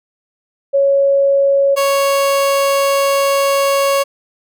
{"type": "tone pair in turn", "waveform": ["sine", "30% pulse"], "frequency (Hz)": [554.4, 554.4], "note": ["C#5", "C#5"], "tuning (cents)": [0, 0], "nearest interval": "unison", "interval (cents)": 0, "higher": "neither", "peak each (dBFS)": -9, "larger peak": "neither", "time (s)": [[0.73, 1.76], [1.76, 4.04]], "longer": "second", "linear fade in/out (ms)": 20, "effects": []}